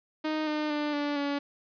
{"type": "tone with pitch steps", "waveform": "sawtooth", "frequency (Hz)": [309.9, 303.3, 296.9, 290.7, 284.5], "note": ["D#4", "D#4", "D4", "D4", "C#4"], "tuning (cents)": [-7, -44, 19, -18, 45], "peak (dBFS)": -24, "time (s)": [0.24, 1.39], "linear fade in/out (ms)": 10, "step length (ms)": 230, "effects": ["resampled to 11025 Hz", "10-bit"]}